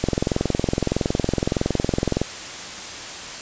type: click train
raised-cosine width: 2 ms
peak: -6 dBFS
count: 48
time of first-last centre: 0.04-2.216 s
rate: 21.6 Hz
effects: white hiss -33 dBFS RMS until 3.41 s + resampled to 16000 Hz